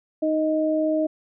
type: tone pair together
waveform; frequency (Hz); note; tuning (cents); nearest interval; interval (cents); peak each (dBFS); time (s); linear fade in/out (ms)
sine; 311.1 / 625.1; D#4 / D#5; 0 / +8; octave; 1208; -22; 0.22-1.07; 10
effects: none